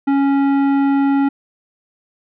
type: tone with tanh clipping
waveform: triangle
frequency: 277.2 Hz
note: C#4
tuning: in tune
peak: -14 dBFS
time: 0.07-1.29 s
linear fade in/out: 10 ms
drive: 17 dB
effects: none